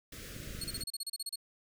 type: band-stop noise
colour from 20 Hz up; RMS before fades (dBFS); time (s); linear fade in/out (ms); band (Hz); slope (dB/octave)
pink; -46; 0.12-0.83; 5; 600 to 1300; 48
type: clicks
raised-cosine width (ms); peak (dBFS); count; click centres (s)
5; -33; 11; 0.365 / 0.402 / 0.476 / 0.507 / 0.55 / 0.589 / 0.636 / 0.675 / 0.738 / 0.779 / 0.835
type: tone bursts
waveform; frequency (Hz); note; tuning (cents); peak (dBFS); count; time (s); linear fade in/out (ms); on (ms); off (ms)
25% pulse; 4333; C#8; -40; -31; 12; 0.61-1.358; 5; 33; 32
effects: none